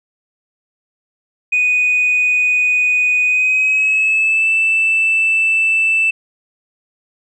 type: tone with pitch glide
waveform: sine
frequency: 2484 to 2647 Hz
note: D#7 to E7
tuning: -3 to +7 cents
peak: -10 dBFS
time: 1.52-6.11 s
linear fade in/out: 10 ms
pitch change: +110 cents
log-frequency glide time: 3.24-4.49 s
effects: tanh soft clip ceiling -8 dBFS